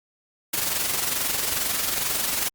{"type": "noise with amplitude modulation", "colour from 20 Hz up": "white", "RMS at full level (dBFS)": -23, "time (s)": [0.53, 2.49], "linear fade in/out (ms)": 10, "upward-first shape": "sine", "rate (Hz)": 22.3, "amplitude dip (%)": 50, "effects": ["Opus 48 kbps"]}